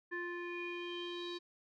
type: tone with low-pass filter sweep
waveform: square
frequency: 349.6 Hz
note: F4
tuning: 2 cents sharp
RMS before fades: -42 dBFS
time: 0.11-1.39 s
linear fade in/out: 20 ms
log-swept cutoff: 1700 to 4200 Hz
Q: 6.6
effects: none